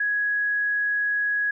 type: tone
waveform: sine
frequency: 1668 Hz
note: G#6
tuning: 7 cents sharp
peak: -21 dBFS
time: 0-1.51 s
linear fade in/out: 5 ms
effects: none